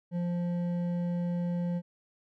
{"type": "tone with hard clipping", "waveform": "triangle", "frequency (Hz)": 174.61, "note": "F3", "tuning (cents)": 0, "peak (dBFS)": -30, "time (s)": [0.11, 1.82], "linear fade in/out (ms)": 50, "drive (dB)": 11, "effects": []}